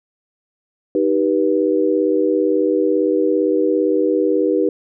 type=chord; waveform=sine; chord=Eb augmented; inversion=none; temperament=just; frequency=311.1 / 388.9 / 486.1 Hz; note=Eb4 / G4 / B4; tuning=0 / -14 / -28 cents; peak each=-18 dBFS; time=0.95-4.69 s; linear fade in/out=2 ms; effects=none